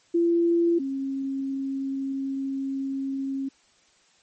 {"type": "tone pair in turn", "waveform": "sine", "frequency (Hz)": [340, 270.9], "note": ["F4", "C#4"], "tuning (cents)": [-46, -40], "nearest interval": "major third", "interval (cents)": 394, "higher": "first", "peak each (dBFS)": [-18, -26], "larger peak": "first", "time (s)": [[0.14, 0.79], [0.79, 3.49]], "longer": "second", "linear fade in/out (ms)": 10, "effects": ["white hiss -61 dBFS RMS until 4.22 s", "MP3 32 kbps"]}